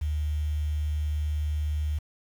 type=tone with quantisation; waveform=sine; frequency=75.3 Hz; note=D2; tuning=44 cents sharp; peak=-25 dBFS; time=0.01-1.99 s; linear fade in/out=10 ms; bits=8; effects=none